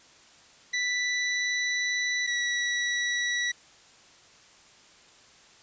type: tone pair in turn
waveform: sawtooth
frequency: 1975.5 / 1942.7 Hz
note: B6 / B6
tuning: 0 / -29 cents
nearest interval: unison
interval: 29 cents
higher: first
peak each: -22 dBFS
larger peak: neither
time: 0.73-2.27 / 2.27-3.52 s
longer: first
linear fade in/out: 10 ms
effects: white hiss -55 dBFS RMS until 5.62 s + resampled to 16000 Hz